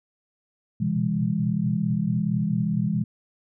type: tone cluster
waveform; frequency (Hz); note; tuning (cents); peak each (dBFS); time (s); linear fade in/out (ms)
sine; 120.5 / 125 / 136.6 / 166.5 / 204; B2 / B2 / C#3 / E3 / G#3; -42 / +21 / -25 / +18 / -31; -33 / -30 / -34 / -25 / -25; 0.8-3.04; 10
effects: none